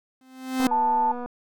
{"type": "tone with exponential growth", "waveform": "45% pulse", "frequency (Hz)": 259.7, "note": "C4", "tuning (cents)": -13, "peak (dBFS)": -16, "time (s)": [0.21, 0.67], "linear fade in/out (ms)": 2, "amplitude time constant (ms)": 100}
{"type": "click train", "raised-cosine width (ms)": 1, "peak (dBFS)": -22, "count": 162, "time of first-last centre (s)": [0.6, 1.26], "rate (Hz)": 244}
{"type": "tone", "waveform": "sine", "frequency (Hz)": 883, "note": "A5", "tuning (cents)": 6, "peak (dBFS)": -19, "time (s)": [0.71, 1.12], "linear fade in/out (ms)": 5}
{"effects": []}